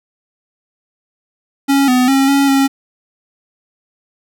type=tone with pitch steps; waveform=square; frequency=276.7 / 251.5 / 271 / 278 / 272.6 Hz; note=C#4 / B3 / C#4 / C#4 / C#4; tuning=-3 / +32 / -39 / +5 / -29 cents; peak=-10 dBFS; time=1.68-2.68 s; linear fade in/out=20 ms; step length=200 ms; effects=none